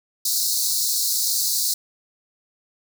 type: high-pass noise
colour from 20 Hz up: pink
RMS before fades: -22 dBFS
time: 0.25-1.74 s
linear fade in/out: 5 ms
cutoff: 4000 Hz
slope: 96 dB/octave
effects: none